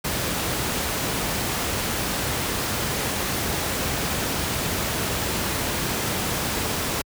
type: noise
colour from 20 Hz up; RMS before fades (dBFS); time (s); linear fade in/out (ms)
pink; -25; 0.04-7.02; 10
effects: high-pass 60 Hz 12 dB/octave